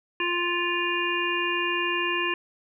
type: harmonic tone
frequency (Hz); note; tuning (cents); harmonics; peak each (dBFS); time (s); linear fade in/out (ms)
349.2; F4; 0; 1 / 3 / 5 / 7 / 8; -30 / -30 / -30 / -30 / -30; 0.2-2.34; 2
effects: none